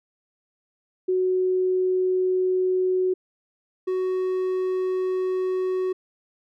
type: tone pair in turn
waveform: sine / triangle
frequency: 370 / 371.5 Hz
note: F#4 / F#4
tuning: 0 / +7 cents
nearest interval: unison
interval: 7 cents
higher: second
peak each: -19 / -20 dBFS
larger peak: first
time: 1.08-3.14 / 3.87-5.93 s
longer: neither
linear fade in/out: 10 ms
effects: none